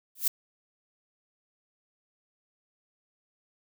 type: noise with exponential growth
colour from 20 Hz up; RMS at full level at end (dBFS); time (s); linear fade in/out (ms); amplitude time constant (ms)
violet; -19; 0.15-0.28; 5; 27
effects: none